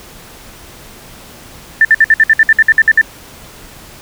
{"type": "tone bursts", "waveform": "sine", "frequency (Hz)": 1778, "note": "A6", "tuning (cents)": 18, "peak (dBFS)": -3, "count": 13, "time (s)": [1.81, 3.013], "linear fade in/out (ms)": 2, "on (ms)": 39, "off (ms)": 58, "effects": ["pink hiss -36 dBFS RMS until 4.01 s"]}